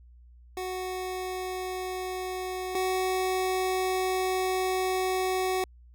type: tone pair in turn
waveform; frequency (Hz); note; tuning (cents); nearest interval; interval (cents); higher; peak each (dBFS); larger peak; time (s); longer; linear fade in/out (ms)
25% pulse; 370 / 373; F#4 / F#4; 0 / +14; unison; 14; second; -28 / -22; second; 0.57-2.75 / 2.75-5.64; second; 2
effects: added 60 Hz sine -50 dBFS peak until 5.94 s